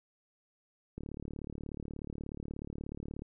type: click train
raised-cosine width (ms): 3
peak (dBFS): -28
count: 83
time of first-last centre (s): 0.98-3.22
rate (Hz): 36.6
effects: none